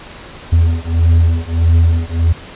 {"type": "beating tone pair", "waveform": "triangle", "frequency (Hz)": [82.41, 84.01], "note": ["E2", "E2"], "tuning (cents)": [0, 33], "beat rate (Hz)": 1.6, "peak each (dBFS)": -10, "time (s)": [0.52, 2.33], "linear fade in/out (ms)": 10, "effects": ["pink hiss -34 dBFS RMS until 2.55 s", "resampled to 8000 Hz"]}